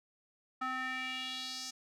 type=tone with band-pass filter sweep; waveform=square; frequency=258.3 Hz; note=C4; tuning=22 cents flat; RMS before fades=-39 dBFS; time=0.61-1.71 s; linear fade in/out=10 ms; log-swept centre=1300 to 5900 Hz; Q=2.9; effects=none